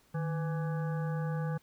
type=harmonic tone with a mistuned harmonic; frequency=166.8 Hz; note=E3; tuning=21 cents sharp; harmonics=1 / 3 / 5 / 7 / 9 / 10; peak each=-31 / -41 / -45 / -48 / -50 / -51 dBFS; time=0.14-1.58 s; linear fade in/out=10 ms; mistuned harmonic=1; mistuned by=-130 cents; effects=pink hiss -66 dBFS RMS until 1.62 s